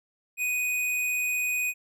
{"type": "tone", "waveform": "square", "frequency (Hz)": 2489, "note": "D#7", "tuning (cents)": 0, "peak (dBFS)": -26, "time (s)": [0.37, 1.74], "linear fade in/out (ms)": 50, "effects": []}